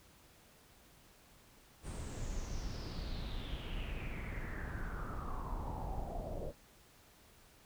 brown noise with low-pass filter sweep, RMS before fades -41 dBFS, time 1.82-6.53 s, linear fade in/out 50 ms, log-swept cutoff 9200 to 560 Hz, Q 6, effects pink hiss -63 dBFS RMS until 7.65 s

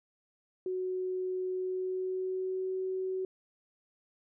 sine tone with pitch glide, 370 to 375.6 Hz, F#4 to F#4, 0 to +26 cents, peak -31 dBFS, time 0.66-3.25 s, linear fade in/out 2 ms, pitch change +26 cents, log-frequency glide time 1.51-2.74 s, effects none

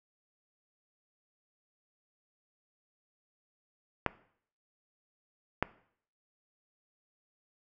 clicks, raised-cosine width 0.5 ms, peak -11 dBFS, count 2, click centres 4.063 / 5.626 s, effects noise-tail reverb RT60 0.6 s tail -19 dB re dry

